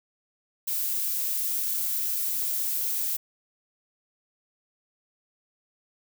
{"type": "noise", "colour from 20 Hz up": "violet", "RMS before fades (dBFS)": -28, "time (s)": [0.67, 3.17], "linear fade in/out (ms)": 10, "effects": []}